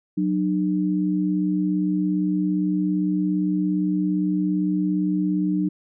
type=tone pair together; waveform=sine; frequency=184.7 / 302.2 Hz; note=F#3 / D4; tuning=-3 / +50 cents; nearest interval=major sixth; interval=853 cents; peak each=-22 dBFS; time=0.17-5.69 s; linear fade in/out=10 ms; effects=none